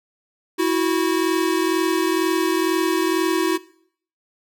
square tone pair together, 326.4 / 368.5 Hz, E4 / F#4, -17 / -7 cents, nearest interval major second, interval 210 cents, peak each -21 dBFS, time 0.58-3.58 s, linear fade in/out 20 ms, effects noise-tail reverb RT60 0.6 s tail -19 dB re dry

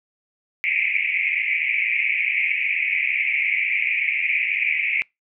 pink band-pass noise, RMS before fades -22 dBFS, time 0.64-5.02 s, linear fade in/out 0 ms, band 2100 to 2500 Hz, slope 96 dB/octave, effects noise-tail reverb RT60 0.2 s tail -26 dB re dry

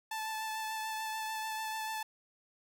sawtooth tone with vibrato, 876 Hz, A5, 8 cents flat, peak -32 dBFS, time 0.11-2.03 s, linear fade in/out 5 ms, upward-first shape sine, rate 6.8 Hz, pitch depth 16 cents each way, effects none

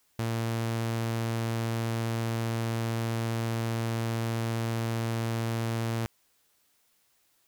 sawtooth tone, 114.4 Hz, A#2, 32 cents flat, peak -24 dBFS, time 0.19-6.06 s, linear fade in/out 0 ms, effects white hiss -69 dBFS RMS until 7.47 s

